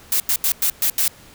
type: noise bursts at uneven times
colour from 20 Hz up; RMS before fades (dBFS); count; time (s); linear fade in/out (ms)
blue; -18; 6; 0.12-0.2 / 0.29-0.36 / 0.44-0.52 / 0.62-0.7 / 0.82-0.9 / 0.98-1.08; 2
effects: pink hiss -46 dBFS RMS until 1.34 s